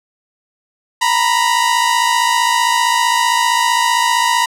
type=tone pair together; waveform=sawtooth; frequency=932.4 / 987.8 Hz; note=A#5 / B5; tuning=0 / 0 cents; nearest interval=minor second; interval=100 cents; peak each=-11 dBFS; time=1.01-4.46 s; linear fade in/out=10 ms; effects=low-pass 11000 Hz 12 dB/octave